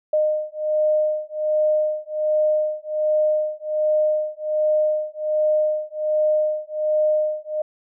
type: beating tone pair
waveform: sine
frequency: 612 / 613.3 Hz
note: D#5 / D#5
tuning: -29 / -25 cents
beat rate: 1.3 Hz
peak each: -21 dBFS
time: 0.13-7.62 s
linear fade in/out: 5 ms
effects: none